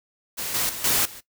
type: noise with level steps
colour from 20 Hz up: white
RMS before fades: -30 / -24 / -33 / -21 / -41 dBFS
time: 0.37-1.21 s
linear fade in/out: 20 ms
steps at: 0.54 / 0.69 / 0.84 / 1.05 s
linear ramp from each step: 5 ms
effects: noise-tail reverb RT60 0.1 s tail -17 dB re dry